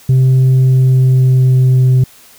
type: tone with pitch glide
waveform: sine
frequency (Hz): 130.4 to 128.46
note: C3 to C3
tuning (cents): -5 to -31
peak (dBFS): -3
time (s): 0.09-2.04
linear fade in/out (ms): 5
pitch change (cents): -26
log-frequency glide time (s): 0.53-1.9
effects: tanh soft clip ceiling -5 dBFS + white hiss -42 dBFS RMS until 2.38 s